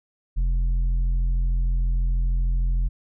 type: tone with tanh clipping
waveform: triangle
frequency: 43.2 Hz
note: F1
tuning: 18 cents flat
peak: -20 dBFS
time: 0.36-2.89 s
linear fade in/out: 20 ms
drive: 10 dB
effects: none